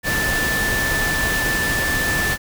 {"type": "tone in noise", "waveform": "sine", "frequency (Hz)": 1760, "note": "A6", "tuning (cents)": 0, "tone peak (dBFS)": -20, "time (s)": [0.03, 2.38], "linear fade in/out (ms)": 50, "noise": "pink", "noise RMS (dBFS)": -23, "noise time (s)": [0.03, 2.38], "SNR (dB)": 0, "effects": []}